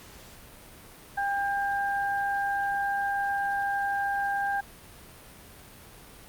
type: tone pair together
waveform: sine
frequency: 800 / 1595.8 Hz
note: G5 / G6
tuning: +35 / +30 cents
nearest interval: octave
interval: 1195 cents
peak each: -27 / -30 dBFS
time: 1.17-4.61 s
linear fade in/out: 10 ms
effects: pink hiss -49 dBFS RMS until 6.28 s + Opus 48 kbps